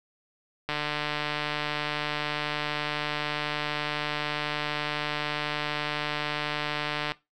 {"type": "click train", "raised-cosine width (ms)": 0.3, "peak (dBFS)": -13, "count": 959, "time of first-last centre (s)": [0.69, 7.12], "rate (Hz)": 149, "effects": ["noise-tail reverb RT60 0.2 s tail -18 dB re dry"]}